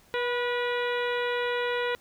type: harmonic tone with a mistuned harmonic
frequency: 485.1 Hz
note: B4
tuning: 31 cents flat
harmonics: 1 / 2 / 3 / 4 / 5 / 6 / 7 / 8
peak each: -28 / -34 / -34 / -35 / -39 / -42 / -41 / -44 dBFS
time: 0.14-1.95 s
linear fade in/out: 0 ms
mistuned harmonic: 2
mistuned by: +23 cents
effects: pink hiss -59 dBFS RMS until 2 s